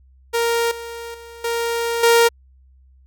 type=tone with level steps; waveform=sawtooth; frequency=466.2 Hz; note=A#4; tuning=in tune; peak=-13 / -26 / -33 / -16 / -7 dBFS; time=0.33-2.29 s; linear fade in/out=20 ms; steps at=0.71 / 1.14 / 1.44 / 2.03 s; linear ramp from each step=5 ms; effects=added 65 Hz sine -48 dBFS peak until 3.06 s